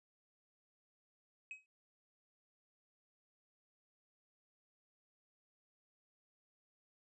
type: tone with exponential decay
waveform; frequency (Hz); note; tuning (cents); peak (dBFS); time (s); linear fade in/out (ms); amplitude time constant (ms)
triangle; 2544; D#7; +38; -39; 1.51-1.66; 1; 31
effects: tanh soft clip ceiling -37 dBFS + resampled to 24000 Hz